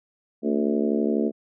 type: harmonic tone with a mistuned harmonic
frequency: 72.1 Hz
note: D2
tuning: 31 cents flat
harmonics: 3 / 4 / 5 / 6 / 7 / 8 / 9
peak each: -24 / -27 / -27 / -28 / -33 / -37 / -35 dBFS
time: 0.42-1.32 s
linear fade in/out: 50 ms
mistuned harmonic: 3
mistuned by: +62 cents
effects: none